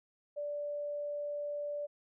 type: tone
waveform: sine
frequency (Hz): 584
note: D5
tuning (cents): -10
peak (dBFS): -35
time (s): 0.36-1.87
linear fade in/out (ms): 20
effects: none